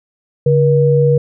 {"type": "tone pair together", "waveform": "sine", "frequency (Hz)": [142.59, 478.8], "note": ["C#3", "A#4"], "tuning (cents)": [49, 46], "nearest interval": "octave + major sixth", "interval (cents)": 2097, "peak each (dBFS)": -11, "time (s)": [0.46, 1.18], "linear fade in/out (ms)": 5, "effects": []}